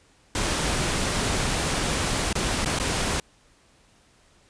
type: noise with dropouts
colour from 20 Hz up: pink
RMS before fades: -25 dBFS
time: 0.35-3.2 s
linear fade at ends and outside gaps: 2 ms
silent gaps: 2.329-2.353 / 2.648-2.658 / 2.789-2.798 s
effects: pink hiss -59 dBFS RMS until 4.49 s + resampled to 22050 Hz

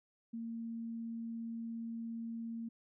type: tone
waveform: sine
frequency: 229.3 Hz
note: A#3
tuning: 28 cents flat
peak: -39 dBFS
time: 0.33-2.69 s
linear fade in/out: 10 ms
effects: none

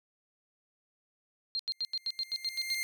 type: tone bursts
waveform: sine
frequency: 4194 Hz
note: C8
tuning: 3 cents sharp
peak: -30 dBFS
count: 10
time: 1.55-2.745 s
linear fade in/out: 0 ms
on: 43 ms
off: 85 ms
type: tone with exponential growth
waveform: sawtooth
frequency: 2106 Hz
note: C7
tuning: 11 cents sharp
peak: -27 dBFS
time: 1.72-2.83 s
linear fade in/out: 0 ms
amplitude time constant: 240 ms
effects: none

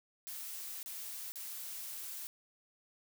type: noise with dropouts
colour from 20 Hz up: blue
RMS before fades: -44 dBFS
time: 0.27-2.27 s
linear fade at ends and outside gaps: 0 ms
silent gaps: 0.829-0.86 / 1.32-1.357 s
effects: none

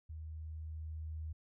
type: tone with level ramp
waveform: sine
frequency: 78.7 Hz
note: D#2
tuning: 20 cents sharp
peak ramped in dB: -43 to -39 dBFS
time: 0.09-1.33 s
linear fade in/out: 10 ms
effects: none

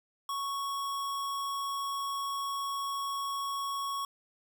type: tone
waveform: square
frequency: 1108.7 Hz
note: C#6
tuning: in tune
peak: -33 dBFS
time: 0.29-4.05 s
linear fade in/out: 2 ms
effects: none

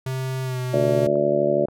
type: tone with pitch glide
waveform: square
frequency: 130.81 to 126.57 Hz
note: C3 to B2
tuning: 0 to +43 cents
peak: -25 dBFS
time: 0.06-1.07 s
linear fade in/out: 5 ms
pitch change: -57 cents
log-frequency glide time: 0.43-0.59 s
type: harmonic tone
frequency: 72.7 Hz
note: D2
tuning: 17 cents flat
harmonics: 2 / 3 / 4 / 5 / 6 / 7 / 8 / 9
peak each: -30 / -29 / -30 / -23 / -31 / -31 / -20 / -27 dBFS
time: 0.73-1.66 s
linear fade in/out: 10 ms
type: clicks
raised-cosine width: 1 ms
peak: -28 dBFS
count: 2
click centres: 1.156 / 1.685 s
effects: none

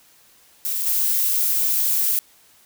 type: noise with level steps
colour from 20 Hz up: violet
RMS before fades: -24 / -20 dBFS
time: 0.65-2.19 s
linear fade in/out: 0 ms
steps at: 0.86 s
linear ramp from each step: 10 ms
effects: white hiss -54 dBFS RMS until 2.65 s

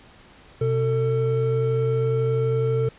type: tone pair together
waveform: triangle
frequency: 126.03 / 448 Hz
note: B2 / A4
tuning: +36 / +31 cents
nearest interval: octave + minor seventh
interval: 2195 cents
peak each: -20 dBFS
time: 0.61-2.89 s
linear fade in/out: 5 ms
effects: pink hiss -50 dBFS RMS until 2.98 s + resampled to 8000 Hz

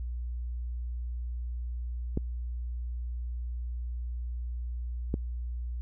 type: clicks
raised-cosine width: 3 ms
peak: -16 dBFS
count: 2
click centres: 2.174 / 5.141 s
effects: added 60 Hz sine -32 dBFS peak until 5.81 s

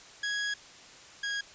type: tone pair in turn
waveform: sawtooth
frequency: 1661.2 / 1643.1 Hz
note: G#6 / G#6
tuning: 0 / -19 cents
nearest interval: unison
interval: 19 cents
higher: first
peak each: -26 / -27 dBFS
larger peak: first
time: 0.23-0.54 / 1.23-1.41 s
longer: first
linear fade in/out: 5 ms
effects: white hiss -51 dBFS RMS until 1.54 s + resampled to 16000 Hz

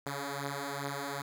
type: beating tone pair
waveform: 5% pulse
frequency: 139.2 / 141.7 Hz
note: C#3 / C#3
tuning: +8 / +38 cents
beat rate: 2.5 Hz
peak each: -28 / -26 dBFS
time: 0.06-1.22 s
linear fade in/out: 5 ms
effects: none

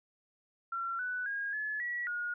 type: tone with pitch steps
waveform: sine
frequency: 1363 / 1490 / 1631 / 1714 / 1931 / 1438 Hz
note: F6 / F#6 / G#6 / A6 / B6 / F#6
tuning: -43 / +12 / -32 / -46 / -39 / -50 cents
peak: -33 dBFS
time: 0.72-2.34 s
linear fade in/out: 5 ms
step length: 270 ms
effects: none

